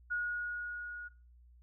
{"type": "tone with level ramp", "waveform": "sine", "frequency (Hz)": 1447, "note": "F#6", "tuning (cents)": -39, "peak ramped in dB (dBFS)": [-31, -42], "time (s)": [0.1, 1.09], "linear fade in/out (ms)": 20, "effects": ["noise-tail reverb RT60 0.3 s tail -19 dB re dry", "added 60 Hz sine -57 dBFS peak until 1.62 s"]}